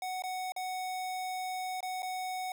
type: tone with dropouts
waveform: square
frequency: 742 Hz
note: F#5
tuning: 5 cents sharp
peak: -35 dBFS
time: 0.02-2.52 s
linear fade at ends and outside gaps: 2 ms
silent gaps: 0.222-0.237 / 0.521-0.563 / 1.806-1.828 / 2.022-2.029 s
effects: none